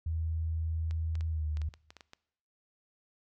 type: tone with pitch glide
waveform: sine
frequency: 80.8 to 76.4 Hz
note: E2 to D#2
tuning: -34 to -31 cents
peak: -30 dBFS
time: 0.06-1.69 s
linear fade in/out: 5 ms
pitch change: -97 cents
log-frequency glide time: 1.29-1.46 s
type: clicks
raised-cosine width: 0.2 ms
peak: -31 dBFS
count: 10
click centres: 0.91 / 1.154 / 1.209 / 1.571 / 1.617 / 1.739 / 1.905 / 1.967 / 2.008 / 2.134 s
effects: noise-tail reverb RT60 0.8 s tail -22 dB re dry